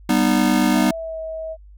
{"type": "chord", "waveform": "square", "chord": "G augmented", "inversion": "none", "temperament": "just", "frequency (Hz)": [196, 245, 306.2], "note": ["G3", "B3", "D#4"], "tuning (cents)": [0, -14, -28], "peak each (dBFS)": [-21, -19, -20], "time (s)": [0.09, 0.91], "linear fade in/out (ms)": 5}
{"type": "tone with pitch glide", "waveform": "sine", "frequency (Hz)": [659.3, 641.6], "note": ["E5", "E5"], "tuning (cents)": [0, -47], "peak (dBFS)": -26, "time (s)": [0.72, 1.57], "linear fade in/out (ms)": 50, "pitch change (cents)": -47, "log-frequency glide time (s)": [0.91, 1.2]}
{"effects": ["added 50 Hz sine -41 dBFS peak until 1.77 s"]}